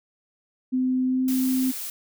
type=tone with pitch glide; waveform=sine; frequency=256.4 to 258.8 Hz; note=C4 to C4; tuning=-35 to -19 cents; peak=-20 dBFS; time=0.72-1.72 s; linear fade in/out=20 ms; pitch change=+16 cents; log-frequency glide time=1.06-1.23 s
type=noise; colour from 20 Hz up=blue; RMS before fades=-33 dBFS; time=1.28-1.9 s; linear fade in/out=2 ms
effects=none